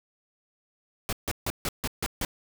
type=noise bursts; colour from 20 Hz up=pink; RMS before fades=-29 dBFS; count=7; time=1.09-2.249 s; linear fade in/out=0 ms; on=37 ms; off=150 ms; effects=none